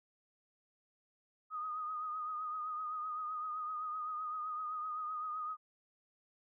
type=tone with vibrato; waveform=sine; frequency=1243 Hz; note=D#6; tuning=2 cents flat; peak=-37 dBFS; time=1.5-5.57 s; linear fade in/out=50 ms; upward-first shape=triangle; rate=7.8 Hz; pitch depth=50 cents each way; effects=none